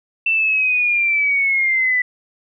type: linear sweep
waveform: sine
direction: down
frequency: 2682 to 1975.5 Hz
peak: -14 dBFS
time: 0.26-2.02 s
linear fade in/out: 5 ms
effects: none